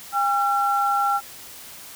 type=tone pair together; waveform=sine; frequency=806.1 / 1360 Hz; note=G5 / F6; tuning=+48 / -46 cents; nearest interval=major sixth; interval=906 cents; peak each=-21 dBFS; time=0.12-1.21 s; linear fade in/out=50 ms; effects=white hiss -41 dBFS RMS until 1.95 s